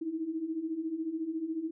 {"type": "beating tone pair", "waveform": "sine", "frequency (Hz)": [311.1, 325.1], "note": ["D#4", "E4"], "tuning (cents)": [0, -24], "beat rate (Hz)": 14, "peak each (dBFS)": [-38, -33], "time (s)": [0.01, 1.71], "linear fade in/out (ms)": 10, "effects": []}